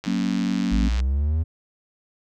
click train, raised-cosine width 0.2 ms, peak -17 dBFS, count 102, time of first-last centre 0.04-1.002 s, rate 105 Hz
sine chord, F# major, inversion none, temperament equal, 185 / 233.1 / 277.2 Hz, F#3 / A#3 / C#4, 0 / 0 / 0 cents, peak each -24 / -25 / -26 dBFS, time 0.06-0.89 s, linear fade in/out 10 ms
triangle linear sweep, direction up, 50.3 to 82.41 Hz, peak -17 dBFS, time 0.71-1.44 s, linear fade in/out 20 ms
effects none

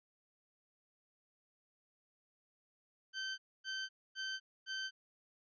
20% pulse tone bursts, 1546 Hz, G6, 24 cents flat, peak -34 dBFS, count 4, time 3.13-4.91 s, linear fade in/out 50 ms, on 250 ms, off 260 ms, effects resampled to 16000 Hz

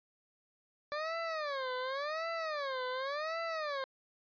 20% pulse tone with vibrato, 580 Hz, D5, 22 cents flat, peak -30 dBFS, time 0.92-3.84 s, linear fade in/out 0 ms, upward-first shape sine, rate 0.9 Hz, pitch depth 240 cents each way, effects resampled to 11025 Hz

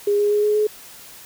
sine tone with pitch steps, 409.1 / 412.9 / 416.7 / 420.6 / 424.5 Hz, G#4 / G#4 / G#4 / G#4 / G#4, -26 / -10 / +6 / +22 / +38 cents, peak -15 dBFS, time 0.07-0.67 s, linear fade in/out 5 ms, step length 120 ms, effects white hiss -42 dBFS RMS until 1.25 s

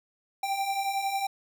square beating tone pair, 777 / 788 Hz, G5 / G5, -16 / +9 cents, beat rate 11 Hz, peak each -35 / -29 dBFS, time 0.43-1.27 s, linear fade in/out 5 ms, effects none

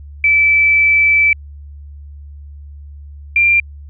sine tone pair in turn, 2315 / 2379 Hz, D7 / D7, -25 / +22 cents, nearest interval unison, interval 47 cents, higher second, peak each -8 dBFS, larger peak neither, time 0.24-1.33 / 3.36-3.6 s, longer first, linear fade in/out 2 ms, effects added 72 Hz sine -31 dBFS peak until 3.89 s

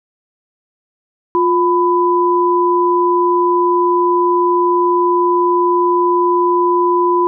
sine tone pair together, 352.8 / 998 Hz, F4 / B5, +18 / +18 cents, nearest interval octave + tritone, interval 1800 cents, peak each -13 dBFS, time 1.35-7.27 s, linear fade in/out 0 ms, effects none

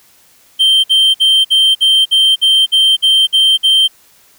triangle tone bursts, 3136 Hz, G7, in tune, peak -5 dBFS, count 11, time 0.59-3.88 s, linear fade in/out 20 ms, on 250 ms, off 54 ms, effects white hiss -48 dBFS RMS until 4.38 s

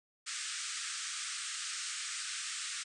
white band-pass noise, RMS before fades -40 dBFS, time 0.26-2.84 s, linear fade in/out 20 ms, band 1200 to 9000 Hz, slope 96 dB/octave, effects none

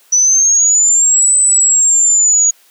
sine exponential two-way sweep, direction up then down, 5920 to 8080 to 6710 Hz, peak -7 dBFS, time 0.12-2.51 s, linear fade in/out 10 ms, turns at 1.37 s, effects white hiss -49 dBFS RMS until 2.7 s + high-pass 400 Hz 12 dB/octave

